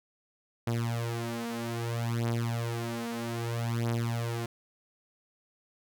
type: beating tone pair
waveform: sawtooth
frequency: 116.54 / 117.16 Hz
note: A#2 / A#2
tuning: 0 / +9 cents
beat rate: 0.62 Hz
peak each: -29 dBFS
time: 0.67-4.46 s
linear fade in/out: 5 ms
effects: none